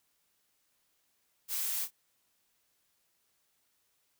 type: noise with echo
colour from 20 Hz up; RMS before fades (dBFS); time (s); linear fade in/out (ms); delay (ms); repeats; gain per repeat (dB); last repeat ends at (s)
blue; -34; 1.48-1.88; 50; 30; 1; -13; 1.91
effects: white hiss -75 dBFS RMS until 4.19 s